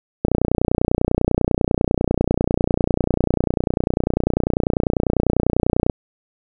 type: click train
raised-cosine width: 2 ms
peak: -3 dBFS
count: 171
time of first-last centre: 0.25-5.898 s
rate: 30.1 Hz
effects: none